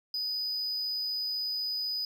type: tone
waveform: triangle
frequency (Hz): 4978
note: D#8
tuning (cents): 0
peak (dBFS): -29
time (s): 0.14-2.05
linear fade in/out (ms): 2
effects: none